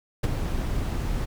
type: noise with ADSR envelope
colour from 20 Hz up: brown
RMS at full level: -19 dBFS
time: 0.23-1.26 s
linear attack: 10 ms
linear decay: 22 ms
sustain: -8 dB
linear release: 21 ms
effects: none